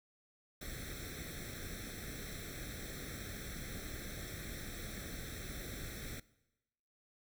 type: noise with comb filter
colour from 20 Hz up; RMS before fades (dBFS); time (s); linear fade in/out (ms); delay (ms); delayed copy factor
pink; -45; 0.61-6.2; 5; 0.52; +0.95
effects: noise-tail reverb RT60 1.0 s tail -21 dB re dry